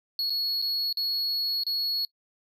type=tone with dropouts; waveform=triangle; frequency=4351 Hz; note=C#8; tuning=33 cents flat; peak=-24 dBFS; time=0.19-2.05 s; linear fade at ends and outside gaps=1 ms; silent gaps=0.297-0.303 / 0.617-0.623 / 0.927-0.971 / 1.635-1.666 s; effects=noise-tail reverb RT60 0.1 s tail -23 dB re dry